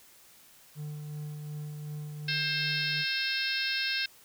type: tone with tremolo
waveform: triangle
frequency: 150 Hz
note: D3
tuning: 37 cents sharp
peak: -33 dBFS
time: 0.75-3.05 s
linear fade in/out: 50 ms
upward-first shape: sine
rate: 2.7 Hz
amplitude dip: 30%
type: harmonic tone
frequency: 530 Hz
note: C5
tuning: 22 cents sharp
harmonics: 3 / 4 / 5 / 6 / 7 / 8 / 9 / 10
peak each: -34 / -39 / -34 / -41 / -36 / -36 / -42 / -37 dBFS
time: 2.28-4.06 s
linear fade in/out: 5 ms
effects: white hiss -57 dBFS RMS until 4.24 s